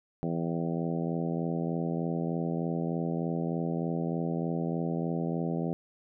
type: harmonic tone with a mistuned harmonic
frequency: 83.3 Hz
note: E2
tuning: 19 cents sharp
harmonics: 2 / 3 / 4 / 5 / 6 / 7 / 8 / 9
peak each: -31 / -35 / -37 / -39 / -41 / -42 / -43 / -44 dBFS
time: 0.23-5.73 s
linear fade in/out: 0 ms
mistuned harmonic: 9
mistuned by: +30 cents
effects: none